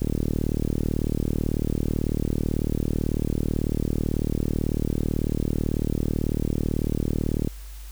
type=click train; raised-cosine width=3 ms; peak=-11 dBFS; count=285; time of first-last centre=0.02-7.474 s; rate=38.1 Hz; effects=added 50 Hz sine -36 dBFS peak until 7.91 s + white hiss -49 dBFS RMS until 7.91 s